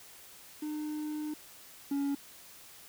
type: tone pair in turn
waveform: triangle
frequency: 303.2 / 280.9 Hz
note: D#4 / C#4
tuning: -45 / +23 cents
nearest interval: minor second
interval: 132 cents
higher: first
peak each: -32 / -27 dBFS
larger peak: second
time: 0.62-1.34 / 1.91-2.15 s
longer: first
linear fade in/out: 5 ms
effects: white hiss -53 dBFS RMS until 2.88 s